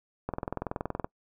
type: click train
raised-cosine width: 1 ms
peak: -17 dBFS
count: 17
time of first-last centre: 0.29-1.045 s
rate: 21.2 Hz
effects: noise-tail reverb RT60 0.1 s tail -24 dB re dry